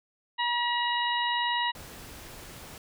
harmonic tone, 959 Hz, A#5, 49 cents sharp, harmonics 1 / 2 / 3 / 4, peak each -28 / -31 / -33 / -34 dBFS, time 0.38-1.72 s, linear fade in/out 20 ms
pink noise, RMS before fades -45 dBFS, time 1.75-2.78 s, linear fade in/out 2 ms
effects none

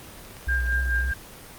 click train, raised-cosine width 0.2 ms, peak -28 dBFS, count 9, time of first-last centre 0.25-0.723 s, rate 16.9 Hz
sine tone with vibrato, 61.6 Hz, B1, 4 cents flat, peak -23 dBFS, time 0.47-1.12 s, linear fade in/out 5 ms, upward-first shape sine, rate 3.7 Hz, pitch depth 53 cents each way
sine tone with tremolo, 1600 Hz, G6, 35 cents sharp, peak -22 dBFS, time 0.48-1.14 s, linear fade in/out 10 ms, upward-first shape sine, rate 4.7 Hz, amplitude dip 65%
effects pink hiss -43 dBFS RMS until 1.58 s + Opus 24 kbps

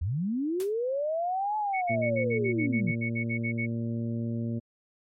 sine linear two-way sweep, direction up then down, 71.8 to 862 to 147.8 Hz, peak -26 dBFS, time 0.01-2.92 s, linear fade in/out 10 ms, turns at 1.57 s
white noise with exponential decay, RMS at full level -37 dBFS, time 0.6-0.73 s, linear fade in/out 0 ms, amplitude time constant 27 ms
sine tone bursts, 2217 Hz, C#7, in tune, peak -30 dBFS, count 14, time 1.73-3.666 s, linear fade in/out 20 ms, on 90 ms, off 52 ms
harmonic tone, 115.9 Hz, A#2, 10 cents flat, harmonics 1 / 2 / 3 / 4 / 5, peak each -31 / -31 / -41 / -46 / -45 dBFS, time 1.89-4.6 s, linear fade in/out 20 ms
effects MP3 64 kbps

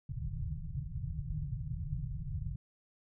white low-pass noise, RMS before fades -38 dBFS, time 0.09-2.56 s, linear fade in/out 5 ms, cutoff 160 Hz, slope 96 dB/octave, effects none

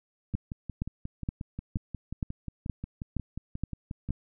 two click trains, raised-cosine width 5 ms, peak -23 / -17 dBFS, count 22 / 9, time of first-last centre 0.34-4.09 / 0.35-4.106 s, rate 5.6 / 2.13 Hz, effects none

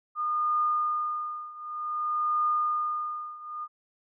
sine tone with tremolo, 1219 Hz, D#6, 36 cents flat, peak -22 dBFS, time 0.15-3.68 s, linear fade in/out 50 ms, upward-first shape triangle, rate 0.54 Hz, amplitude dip 90%, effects none

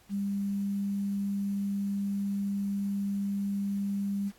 sine tone with quantisation, 199.7 Hz, G3, 32 cents sharp, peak -28 dBFS, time 0.09-4.32 s, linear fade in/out 50 ms, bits 9, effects pink hiss -61 dBFS RMS until 4.38 s + AAC 64 kbps

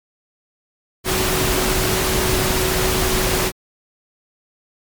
sine tone in noise, 373.1 Hz, F#4, 14 cents sharp, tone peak -23 dBFS, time 1.04-3.52 s, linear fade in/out 50 ms, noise pink, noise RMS -19 dBFS, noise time 1.04-3.52 s, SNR -7 dB, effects MP3 96 kbps

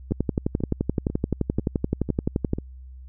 two click trains, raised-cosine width 3 ms, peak -16 / -9 dBFS, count 6 / 29, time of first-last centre 0.11-2.585 / 0.12-2.534 s, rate 2.02 / 11.6 Hz, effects added 64 Hz sine -39 dBFS peak until 3.08 s

